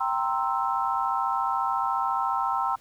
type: chord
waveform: sine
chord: C dominant seventh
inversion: second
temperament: equal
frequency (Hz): 784 / 932.3 / 1046.5 / 1318.5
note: G5 / Bb5 / C6 / E6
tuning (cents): 0 / 0 / 0 / 0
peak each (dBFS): -29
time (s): 0-2.76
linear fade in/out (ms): 10
effects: pink hiss -57 dBFS RMS until 2.8 s